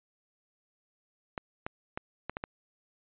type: clicks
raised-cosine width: 0.5 ms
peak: -19 dBFS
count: 6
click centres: 1.378 / 1.665 / 1.975 / 2.296 / 2.369 / 2.439 s
effects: resampled to 8000 Hz